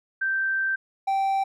sine / triangle tone pair in turn, 1563 / 779.3 Hz, G6 / G5, -6 / -10 cents, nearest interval octave, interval 1204 cents, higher first, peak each -22 / -19 dBFS, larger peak second, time 0.21-0.76 / 1.07-1.44 s, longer first, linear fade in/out 10 ms, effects none

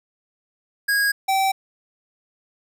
square tone pair in turn, 1643 / 772.7 Hz, G#6 / G5, -19 / -25 cents, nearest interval octave + minor second, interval 1306 cents, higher first, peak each -18 / -18 dBFS, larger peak neither, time 0.88-1.12 / 1.28-1.52 s, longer neither, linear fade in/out 10 ms, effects none

